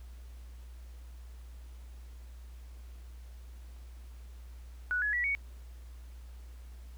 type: tone with pitch steps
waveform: sine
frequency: 1473 / 1692 / 1943.6 / 2233 Hz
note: F#6 / G#6 / B6 / C#7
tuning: -8 / +32 / -28 / +12 cents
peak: -28 dBFS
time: 4.91-5.35 s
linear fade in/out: 0 ms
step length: 110 ms
effects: added 60 Hz sine -45 dBFS peak until 6.97 s + pink hiss -63 dBFS RMS until 6.97 s